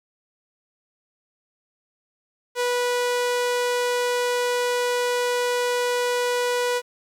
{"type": "tone", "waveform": "sawtooth", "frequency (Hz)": 489.9, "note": "B4", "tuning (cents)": -14, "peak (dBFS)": -17, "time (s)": [2.55, 6.82], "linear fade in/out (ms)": 50, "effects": ["low-pass 11000 Hz 12 dB/octave", "9-bit"]}